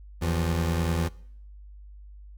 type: tone pair together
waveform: 25% pulse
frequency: 82.35 / 174.61 Hz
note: E2 / F3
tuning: -1 / 0 cents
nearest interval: octave + minor second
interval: 1301 cents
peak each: -21 / -28 dBFS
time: 0.21-1.09 s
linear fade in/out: 20 ms
effects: noise-tail reverb RT60 0.7 s tail -23 dB re dry + added 50 Hz sine -43 dBFS peak until 2.37 s